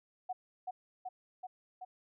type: tone with echo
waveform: sine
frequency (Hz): 740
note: F#5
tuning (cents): 0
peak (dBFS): -34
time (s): 0.29-0.33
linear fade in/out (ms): 10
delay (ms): 380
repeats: 4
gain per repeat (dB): -2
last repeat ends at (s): 1.85
effects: none